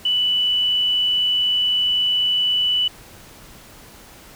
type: tone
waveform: sine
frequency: 2972 Hz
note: F#7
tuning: 7 cents sharp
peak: -16 dBFS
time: 0.05-2.88 s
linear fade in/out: 5 ms
effects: pink hiss -44 dBFS RMS until 4.35 s